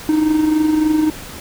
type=tone with amplitude modulation; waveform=triangle; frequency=309.4 Hz; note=D#4; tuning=10 cents flat; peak=-8 dBFS; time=0.09-1.1 s; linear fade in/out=0 ms; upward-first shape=sine; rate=23.5 Hz; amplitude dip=50%; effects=pink hiss -33 dBFS RMS until 1.4 s